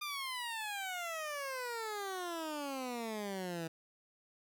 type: exponential sweep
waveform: 15% pulse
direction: down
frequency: 1214 to 160.6 Hz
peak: -32 dBFS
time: 0.01-3.68 s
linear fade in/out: 10 ms
effects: none